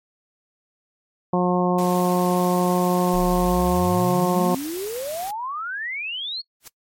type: harmonic tone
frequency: 179.5 Hz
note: F3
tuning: 48 cents sharp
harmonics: 1 / 2 / 3 / 4 / 5 / 6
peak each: -20 / -23 / -25 / -26 / -27 / -28 dBFS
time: 1.33-4.55 s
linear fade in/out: 5 ms
type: noise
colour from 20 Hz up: white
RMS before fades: -36 dBFS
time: 1.78-5.31 s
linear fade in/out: 5 ms
type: exponential sweep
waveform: sine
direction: up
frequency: 30.15 to 4436 Hz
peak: -26 dBFS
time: 3.13-6.42 s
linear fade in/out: 20 ms
type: noise with exponential growth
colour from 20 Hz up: white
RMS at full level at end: -34 dBFS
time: 6.6-6.68 s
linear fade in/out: 5 ms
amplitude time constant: 17 ms
effects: noise-tail reverb RT60 0.1 s tail -23 dB re dry + MP3 64 kbps